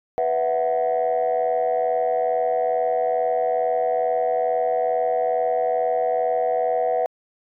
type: chord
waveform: sine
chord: B suspended fourth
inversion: none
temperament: just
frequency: 493.9 / 658.5 / 740.8 Hz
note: B4 / E5 / F#5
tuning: 0 / -2 / +2 cents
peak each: -22 dBFS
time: 0.18-7.06 s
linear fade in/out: 0 ms
effects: tanh soft clip ceiling -13 dBFS